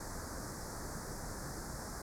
pink band-stop noise, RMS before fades -43 dBFS, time 0-2.02 s, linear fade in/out 5 ms, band 1800 to 4800 Hz, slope 48 dB/octave, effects low-pass 11000 Hz 12 dB/octave

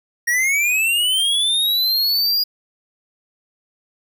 square linear sweep, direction up, 1864.7 to 4882 Hz, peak -16 dBFS, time 0.27-2.44 s, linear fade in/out 10 ms, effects none

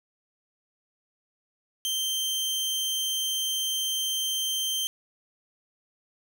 sawtooth tone, 3136 Hz, G7, in tune, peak -23 dBFS, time 1.85-4.87 s, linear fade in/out 0 ms, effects none

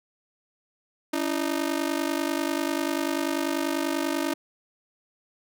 sawtooth ring-modulated tone, 307.3 Hz, D#4, 21 cents flat, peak -18 dBFS, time 1.13-4.34 s, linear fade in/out 5 ms, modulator 25.1 Hz, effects none

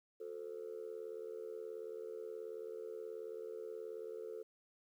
sine tone with amplitude modulation, 442.3 Hz, A4, 9 cents sharp, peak -38 dBFS, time 0.2-4.43 s, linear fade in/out 10 ms, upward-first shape sine, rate 78.6 Hz, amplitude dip 95%, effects tanh soft clip ceiling -37 dBFS + 12-bit

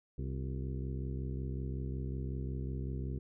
harmonic tone with a mistuned harmonic, 65.41 Hz, C2, in tune, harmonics 1 / 2 / 3 / 4 / 5 / 6 / 7, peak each -38 / -39 / -46 / -47 / -50 / -50 / -56 dBFS, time 0.18-3.19 s, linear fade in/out 5 ms, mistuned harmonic 5, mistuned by +83 cents, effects none

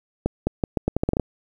accelerating click train, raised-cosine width 2 ms, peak -7 dBFS, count 11, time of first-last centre 0.26-1.197 s, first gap 210 ms, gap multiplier 0.8, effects 8-bit

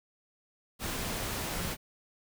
sine tone in noise, 173.1 Hz, F3, 15 cents flat, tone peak -42 dBFS, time 1.51-1.74 s, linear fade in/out 50 ms, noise pink, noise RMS -35 dBFS, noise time 0.79-1.77 s, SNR -10 dB, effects none

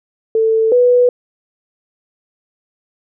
sine tone pair in turn, 444.9 / 492.1 Hz, A4 / B4, +19 / -6 cents, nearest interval major second, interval 175 cents, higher second, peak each -10 / -7 dBFS, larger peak second, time 0.35-0.72 / 0.72-1.09 s, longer neither, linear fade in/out 2 ms, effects none

